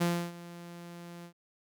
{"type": "tone with ADSR envelope", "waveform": "sawtooth", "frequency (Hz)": 172.5, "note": "F3", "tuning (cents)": -21, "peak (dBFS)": -21, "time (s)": [0, 1.33], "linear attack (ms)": 17, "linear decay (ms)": 300, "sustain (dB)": -19, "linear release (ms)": 87, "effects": []}